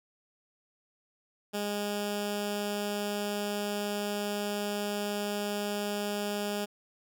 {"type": "tone with notch filter", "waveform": "10% pulse", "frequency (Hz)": 205.6, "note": "G#3", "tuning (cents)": -17, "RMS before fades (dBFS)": -33, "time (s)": [1.53, 6.66], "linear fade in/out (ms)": 20, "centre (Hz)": 1100, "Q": 1.8, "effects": []}